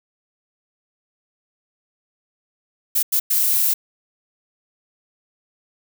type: noise bursts at uneven times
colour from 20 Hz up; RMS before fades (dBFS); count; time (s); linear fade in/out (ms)
violet; -18; 3; 2.95-3.03 / 3.12-3.2 / 3.3-3.74; 10
effects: none